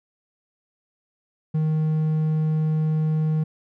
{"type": "tone", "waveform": "triangle", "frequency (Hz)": 156.1, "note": "D#3", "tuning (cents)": 6, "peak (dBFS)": -17, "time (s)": [1.54, 3.44], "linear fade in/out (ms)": 10, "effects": []}